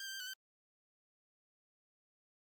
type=tone with pitch steps; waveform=15% pulse; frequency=1588 / 1563 / 1578 / 1493 / 1545 Hz; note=G6 / G6 / G6 / F#6 / G6; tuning=+22 / -6 / +11 / +15 / -26 cents; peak=-36 dBFS; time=0-0.335 s; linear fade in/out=2 ms; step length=67 ms; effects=Opus 24 kbps